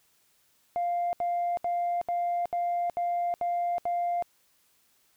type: tone bursts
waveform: sine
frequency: 698.5 Hz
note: F5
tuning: in tune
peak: -24 dBFS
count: 8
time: 0.76-4.224 s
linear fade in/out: 0 ms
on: 370 ms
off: 72 ms
effects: tanh soft clip ceiling -23 dBFS + white hiss -67 dBFS RMS until 5.16 s